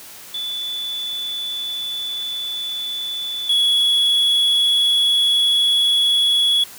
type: tone pair in turn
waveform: sine / triangle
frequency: 3476 / 3369 Hz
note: A7 / G#7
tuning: -22 / +24 cents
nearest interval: minor second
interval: 54 cents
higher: first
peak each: -23 / -12 dBFS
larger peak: second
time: 0.34-3.49 / 3.49-6.64 s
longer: neither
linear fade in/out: 5 ms
effects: white hiss -39 dBFS RMS until 6.78 s + high-pass 80 Hz 12 dB/octave